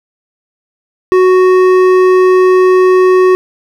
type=tone with hard clipping; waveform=triangle; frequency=370 Hz; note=F#4; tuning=in tune; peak=-6 dBFS; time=1.12-3.35 s; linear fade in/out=0 ms; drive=14 dB; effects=none